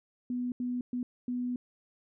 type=tone bursts at uneven times; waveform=sine; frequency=246.9 Hz; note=B3; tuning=in tune; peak=-30 dBFS; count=4; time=0.3-0.52 / 0.6-0.81 / 0.93-1.03 / 1.28-1.56 s; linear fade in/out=2 ms; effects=none